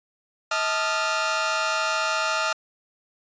sawtooth tone cluster, 639 / 875 / 1224 / 1390 Hz, D#5 / A5 / D#6 / F6, +46 / -10 / -29 / -9 cents, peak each -25 / -27 / -25 / -22 dBFS, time 0.51-2.53 s, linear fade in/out 5 ms, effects resampled to 16000 Hz

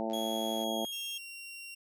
harmonic tone, 111.4 Hz, A2, 22 cents sharp, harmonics 2 / 3 / 4 / 5 / 6 / 7 / 8, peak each -37 / -39 / -43 / -39 / -37 / -42 / -43 dBFS, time 0-0.85 s, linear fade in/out 0 ms
click train, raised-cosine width 0.2 ms, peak -37 dBFS, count 50, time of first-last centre 0.1-0.637 s, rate 91.3 Hz
40% pulse tone with pitch glide, 3321 to 3243 Hz, G#7 to G#7, -1 to -42 cents, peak -36 dBFS, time 0.13-1.18 s, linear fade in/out 5 ms, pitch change -41 cents, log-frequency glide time 0.52-1.02 s
sawtooth tone, 2752 Hz, F7, 26 cents flat, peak -40 dBFS, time 0.92-1.75 s, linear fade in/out 10 ms
effects none

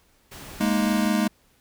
pink noise, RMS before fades -41 dBFS, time 0.31-1.08 s, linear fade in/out 10 ms
square chord, Ab suspended second, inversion none, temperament equal, 207.7 / 233.1 / 311.1 Hz, Ab3 / Bb3 / Eb4, 0 / 0 / 0 cents, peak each -23 / -26 / -28 dBFS, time 0.6-1.28 s, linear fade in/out 10 ms
effects pink hiss -62 dBFS RMS until 1.6 s

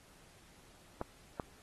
clicks, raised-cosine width 1 ms, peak -23 dBFS, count 2, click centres 1.014 / 1.398 s, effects pink hiss -62 dBFS RMS until 1.62 s + AAC 32 kbps

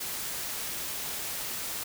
white noise, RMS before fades -35 dBFS, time 0-1.84 s, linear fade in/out 10 ms, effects none

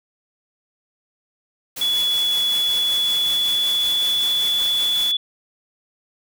white noise with tremolo, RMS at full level -30 dBFS, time 1.76-5.12 s, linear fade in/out 10 ms, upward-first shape sine, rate 5.3 Hz, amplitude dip 30%
sine tone with pitch glide, 3409 to 3435 Hz, G#7 to A7, +45 to -42 cents, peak -17 dBFS, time 1.81-5.17 s, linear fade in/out 5 ms, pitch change +13 cents, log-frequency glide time 2.44-4.12 s
effects none

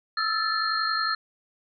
sine tone cluster, 1294 / 1345 / 1748 / 4216 Hz, E6 / E6 / A6 / C8, -32 / +34 / -12 / +12 cents, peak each -29 dBFS, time 0.17-1.15 s, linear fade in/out 5 ms, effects none

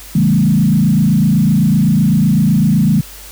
sine tone with frequency modulation, 185 Hz, F#3, in tune, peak -8 dBFS, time 0.15-3.01 s, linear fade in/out 5 ms, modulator 27.9 Hz, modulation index 1.7, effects added 50 Hz sine -37 dBFS peak until 3.31 s + white hiss -35 dBFS RMS until 3.31 s

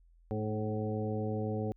harmonic tone with a mistuned harmonic, 107.7 Hz, A2, 37 cents flat, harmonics 1 / 2 / 3 / 4 / 5 / 7, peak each -35 / -37 / -42 / -38 / -41 / -44 dBFS, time 0.31-1.72 s, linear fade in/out 0 ms, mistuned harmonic 3, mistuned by -33 cents, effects added 42 Hz sine -59 dBFS peak until 1.76 s

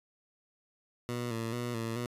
15% pulse tone with vibrato, 117.5 Hz, A#2, 14 cents sharp, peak -27 dBFS, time 1.09-2.06 s, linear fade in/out 0 ms, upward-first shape square, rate 2.3 Hz, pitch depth 52 cents each way, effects resampled to 32000 Hz

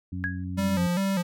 harmonic tone, 91.2 Hz, F#2, 24 cents flat, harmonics 1 / 2 / 3, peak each -32 / -35 / -37 dBFS, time 0.12-0.87 s, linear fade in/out 5 ms
sine tone with exponential decay, 1657 Hz, G#6, 4 cents flat, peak -23 dBFS, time 0.24-0.44 s, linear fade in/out 0 ms, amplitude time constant 43 ms
square tone with vibrato, 185 Hz, F#3, in tune, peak -24 dBFS, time 0.57-1.23 s, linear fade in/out 20 ms, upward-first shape square, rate 2.5 Hz, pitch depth 89 cents each way
effects none

